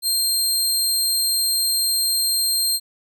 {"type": "tone", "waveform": "20% pulse", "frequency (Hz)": 4186, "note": "C8", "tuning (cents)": 0, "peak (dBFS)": -12, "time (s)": [0.02, 2.8], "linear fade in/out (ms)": 50, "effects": []}